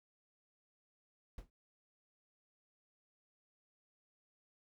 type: noise with exponential decay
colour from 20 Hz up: brown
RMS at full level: -43 dBFS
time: 1.38-1.5 s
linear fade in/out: 2 ms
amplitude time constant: 26 ms
effects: none